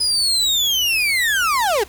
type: linear sweep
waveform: 35% pulse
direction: down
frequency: 5030 to 368.6 Hz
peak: -14 dBFS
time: 0-1.84 s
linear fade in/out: 10 ms
effects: added 60 Hz sine -45 dBFS peak until 1.88 s + pink hiss -44 dBFS RMS until 1.88 s